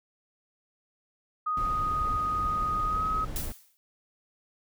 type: tone with pitch glide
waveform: sine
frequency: 1244.5 to 1270.6 Hz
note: D#6 to D#6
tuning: 0 to +36 cents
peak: -26 dBFS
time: 1.46-3.25 s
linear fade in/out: 10 ms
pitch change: +36 cents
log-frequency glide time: 2.86-3.03 s
type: noise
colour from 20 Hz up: brown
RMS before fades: -35 dBFS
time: 1.57-3.52 s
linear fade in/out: 2 ms
type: noise with exponential decay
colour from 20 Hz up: blue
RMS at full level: -32 dBFS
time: 3.36-3.77 s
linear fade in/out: 0 ms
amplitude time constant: 89 ms
effects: none